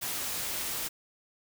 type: noise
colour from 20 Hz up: white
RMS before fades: -34 dBFS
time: 0.01-0.89 s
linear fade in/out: 20 ms
effects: none